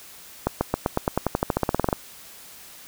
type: accelerating click train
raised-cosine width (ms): 1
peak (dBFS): -6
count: 19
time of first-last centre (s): 0.47-1.928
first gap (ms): 140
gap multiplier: 0.93
effects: white hiss -45 dBFS RMS until 2.87 s